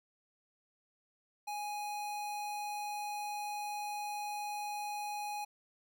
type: tone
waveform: square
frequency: 830.6 Hz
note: G#5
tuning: in tune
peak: -38 dBFS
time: 1.47-5.45 s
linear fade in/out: 10 ms
effects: none